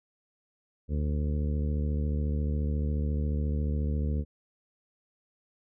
harmonic tone, 74.2 Hz, D2, 18 cents sharp, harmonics 1 / 2 / 3 / 4 / 5 / 6 / 7, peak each -27 / -34 / -36 / -43 / -48 / -43 / -47 dBFS, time 0.88-4.25 s, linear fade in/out 50 ms, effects none

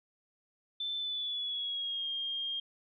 sine tone with pitch glide, 3532 to 3220 Hz, A7 to G7, +6 to +46 cents, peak -33 dBFS, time 0.8-2.6 s, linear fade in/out 5 ms, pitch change -160 cents, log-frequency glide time 0.97-2.09 s, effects none

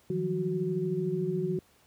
sine tone cluster, 155.6 / 174.9 / 188.3 / 370 Hz, D#3 / F3 / F#3 / F#4, 0 / +3 / +31 / 0 cents, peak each -34 / -33 / -39 / -30 dBFS, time 0.1-1.59 s, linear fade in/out 2 ms, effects pink hiss -63 dBFS RMS until 1.86 s + high-pass 60 Hz 12 dB/octave

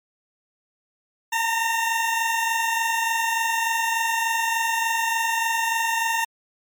20% pulse tone pair together, 908.9 / 932.3 Hz, A#5 / A#5, -44 / 0 cents, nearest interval unison, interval 44 cents, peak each -17 / -23 dBFS, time 1.32-6.25 s, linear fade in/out 10 ms, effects MP3 96 kbps

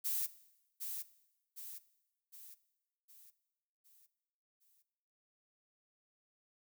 violet noise with echo, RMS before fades -36 dBFS, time 0.04-0.27 s, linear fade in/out 20 ms, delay 760 ms, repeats 6, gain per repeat -6 dB, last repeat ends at 4.83 s, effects noise-tail reverb RT60 1.0 s tail -18 dB re dry

